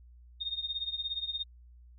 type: tone with tremolo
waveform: sine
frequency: 3687 Hz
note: A#7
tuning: 20 cents flat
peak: -29 dBFS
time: 0.4-1.44 s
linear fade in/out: 20 ms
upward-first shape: triangle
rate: 17 Hz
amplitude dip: 90%
effects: added 60 Hz sine -52 dBFS peak until 1.98 s